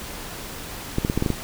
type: clicks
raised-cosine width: 3 ms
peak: -8 dBFS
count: 7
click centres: 0.984 / 1.049 / 1.099 / 1.176 / 1.224 / 1.262 / 1.303 s
effects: pink hiss -35 dBFS RMS until 1.43 s